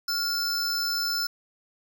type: tone pair together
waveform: square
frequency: 1396.9 / 5274 Hz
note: F6 / E8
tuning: 0 / 0 cents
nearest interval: octave + major seventh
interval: 2300 cents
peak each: -31 / -27 dBFS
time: 0.08-1.27 s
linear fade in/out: 5 ms
effects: none